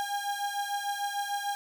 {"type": "beating tone pair", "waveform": "35% pulse", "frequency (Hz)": [807, 813.7], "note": ["G#5", "G#5"], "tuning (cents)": [-50, -36], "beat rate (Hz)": 6.7, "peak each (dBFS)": [-31, -33], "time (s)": [0, 1.55], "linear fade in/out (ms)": 0, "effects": []}